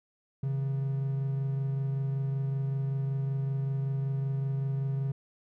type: tone pair together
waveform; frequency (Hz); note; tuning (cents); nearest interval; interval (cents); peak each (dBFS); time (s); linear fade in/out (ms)
triangle; 135.6 / 160.87; C#3 / E3; -38 / -42; minor third; 296; -26 / -38; 0.43-5.12; 5
effects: none